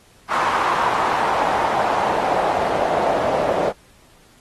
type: noise with band-pass filter sweep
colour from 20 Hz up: pink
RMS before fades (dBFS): -20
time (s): 0.28-3.73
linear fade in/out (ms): 50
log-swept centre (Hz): 1100 to 590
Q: 2.9
effects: pink hiss -53 dBFS RMS until 4.4 s + AAC 32 kbps